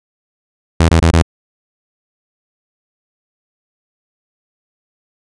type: tone bursts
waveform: sawtooth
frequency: 82.41 Hz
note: E2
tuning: in tune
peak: -3 dBFS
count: 4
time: 0.8-1.223 s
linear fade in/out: 5 ms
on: 90 ms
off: 21 ms
effects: resampled to 22050 Hz